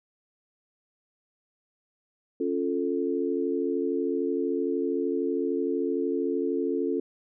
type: chord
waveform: sine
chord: Db augmented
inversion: none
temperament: equal with one note detuned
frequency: 276.1 / 349.2 / 440 Hz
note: Db4 / F4 / A4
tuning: -7 / 0 / 0 cents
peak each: -29 dBFS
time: 2.4-7 s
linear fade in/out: 5 ms
effects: none